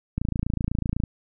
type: click train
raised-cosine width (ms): 5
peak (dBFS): -12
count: 25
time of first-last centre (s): 0.18-1.037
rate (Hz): 28
effects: none